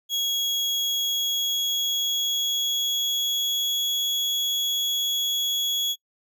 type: tone with pitch glide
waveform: 35% pulse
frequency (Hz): 3322 to 3351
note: G#7 to G#7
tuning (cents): 0 to +15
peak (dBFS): -21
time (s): 0.09-5.96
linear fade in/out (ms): 50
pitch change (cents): +15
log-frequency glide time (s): 0.74-3.9
effects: noise-tail reverb RT60 0.1 s tail -24 dB re dry